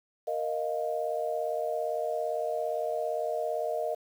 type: chord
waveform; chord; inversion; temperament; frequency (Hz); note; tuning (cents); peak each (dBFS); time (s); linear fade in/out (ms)
sine; Bb suspended fourth; none; just; 466.2 / 621.6 / 699.2; Bb4 / Eb5 / F5; 0 / -2 / +2; -34 / -31 / -34; 0.27-3.95; 10
effects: 9-bit